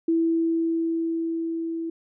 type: tone with level ramp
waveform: sine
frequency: 329.6 Hz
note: E4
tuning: in tune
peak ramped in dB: -18 to -27 dBFS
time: 0.08-1.9 s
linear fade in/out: 5 ms
effects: none